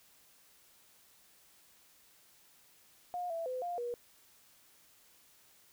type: tone with pitch steps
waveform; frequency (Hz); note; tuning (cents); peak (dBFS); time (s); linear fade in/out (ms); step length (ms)
sine; 713 / 664 / 509 / 702 / 480.8; F5 / E5 / C5 / F5 / B4; +36 / +12 / -48 / +9 / -46; -35; 3.14-3.94; 0; 160
effects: white hiss -64 dBFS RMS until 5.72 s